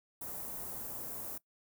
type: band-stop noise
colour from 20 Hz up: white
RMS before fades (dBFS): -42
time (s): 0.21-1.38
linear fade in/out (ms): 5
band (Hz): 830 to 13000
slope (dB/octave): 12
effects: noise-tail reverb RT60 0.1 s tail -20 dB re dry